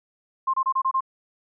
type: tone bursts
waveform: sine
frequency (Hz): 1058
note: C6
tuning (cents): +19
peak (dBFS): -19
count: 6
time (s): 0.47-1.007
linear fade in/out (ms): 10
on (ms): 67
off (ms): 27
effects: none